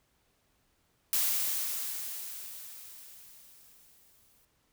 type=noise with exponential decay; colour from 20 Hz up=blue; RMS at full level=-27 dBFS; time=1.13-4.45 s; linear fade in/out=1 ms; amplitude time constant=720 ms; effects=pink hiss -72 dBFS RMS until 4.72 s